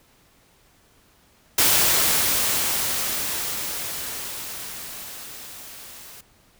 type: noise with level ramp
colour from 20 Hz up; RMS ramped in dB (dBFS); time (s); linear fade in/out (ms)
white; -17 to -43; 1.58-6.21; 5
effects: pink hiss -58 dBFS RMS until 6.59 s